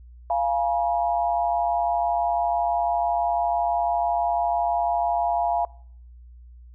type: tone cluster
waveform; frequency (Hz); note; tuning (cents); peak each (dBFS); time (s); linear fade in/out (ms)
sine; 694 / 834 / 960; F5 / G#5 / B5; -11 / +7 / -49; -22 / -26 / -28; 0.3-5.65; 2
effects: noise-tail reverb RT60 0.6 s tail -23 dB re dry + added 60 Hz sine -43 dBFS peak until 6.74 s